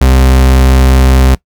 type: tone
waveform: 40% pulse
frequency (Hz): 65.1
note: C2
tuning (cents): -8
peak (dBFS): -3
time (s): 0.01-1.35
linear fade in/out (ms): 5
effects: noise-tail reverb RT60 0.1 s tail -21 dB re dry